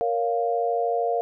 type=chord; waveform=sine; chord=Bb minor; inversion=none; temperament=just; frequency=466.2 / 559.4 / 699.2 Hz; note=Bb4 / Db5 / F5; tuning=0 / +16 / +2 cents; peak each=-25 / -30 / -24 dBFS; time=0.01-1.21 s; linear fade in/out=0 ms; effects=none

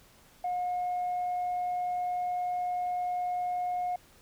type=tone; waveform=sine; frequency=719 Hz; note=F#5; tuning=50 cents flat; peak=-27 dBFS; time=0.44-3.96 s; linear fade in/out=5 ms; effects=tanh soft clip ceiling -26 dBFS + pink hiss -59 dBFS RMS until 4.21 s

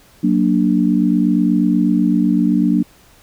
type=chord; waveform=sine; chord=Gb augmented; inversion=none; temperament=equal; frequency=185 / 233.1 / 293.7 Hz; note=Gb3 / Bb3 / D4; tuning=0 / 0 / 0 cents; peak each=-16 dBFS; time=0.23-2.83 s; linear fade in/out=10 ms; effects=pink hiss -49 dBFS RMS until 3.22 s

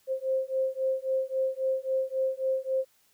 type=beating tone pair; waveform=sine; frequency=525 / 528.7 Hz; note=C5 / C5; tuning=+6 / +18 cents; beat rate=3.7 Hz; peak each=-29 dBFS; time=0.07-2.85 s; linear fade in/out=50 ms; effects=white hiss -66 dBFS RMS until 3.13 s

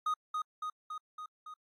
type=tone with echo; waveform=triangle; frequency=1244.5 Hz; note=D#6; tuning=in tune; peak=-27 dBFS; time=0.06-0.14 s; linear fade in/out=5 ms; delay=280 ms; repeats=5; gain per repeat=-3 dB; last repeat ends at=1.54 s; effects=AAC 48 kbps

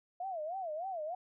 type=tone with vibrato; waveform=sine; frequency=686 Hz; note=F5; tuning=31 cents flat; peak=-36 dBFS; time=0.2-1.15 s; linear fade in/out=5 ms; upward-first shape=sine; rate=3.3 Hz; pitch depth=220 cents each way; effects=none

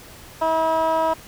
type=tone with band-pass filter; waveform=15% pulse; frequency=322.1 Hz; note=E4; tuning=40 cents flat; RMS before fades=-20 dBFS; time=0.41-1.14 s; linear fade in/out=10 ms; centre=820 Hz; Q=2.7; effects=pink hiss -43 dBFS RMS until 1.27 s

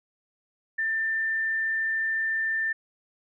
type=tone; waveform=sine; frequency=1787 Hz; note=A6; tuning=26 cents sharp; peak=-24 dBFS; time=0.78-2.73 s; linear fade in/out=10 ms; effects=none

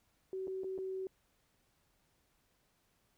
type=tone with dropouts; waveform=sine; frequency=378.9 Hz; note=F#4; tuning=41 cents sharp; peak=-37 dBFS; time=0.33-1.07 s; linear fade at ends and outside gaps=1 ms; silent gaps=0.472-0.479 / 0.635-0.643 / 0.779-0.786 s; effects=pink hiss -75 dBFS RMS until 3.17 s

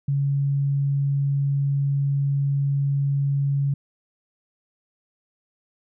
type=tone; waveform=sine; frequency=140 Hz; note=C#3; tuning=18 cents sharp; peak=-19 dBFS; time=0.08-3.74 s; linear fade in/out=5 ms; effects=none

